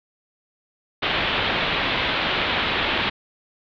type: low-pass noise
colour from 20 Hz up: white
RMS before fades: -23 dBFS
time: 1.02-3.1 s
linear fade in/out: 10 ms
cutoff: 3700 Hz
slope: 48 dB/octave
effects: none